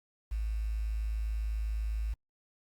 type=tone with quantisation; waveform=sine; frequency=53.8 Hz; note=A1; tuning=38 cents flat; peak=-30 dBFS; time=0.31-2.14 s; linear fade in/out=10 ms; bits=9; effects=Opus 48 kbps